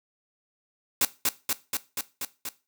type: noise with echo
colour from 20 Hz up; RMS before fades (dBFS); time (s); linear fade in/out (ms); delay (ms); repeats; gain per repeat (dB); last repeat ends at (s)
white; -22; 1.01-1.05; 2; 240; 6; -2; 2.49
effects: noise-tail reverb RT60 0.3 s tail -17 dB re dry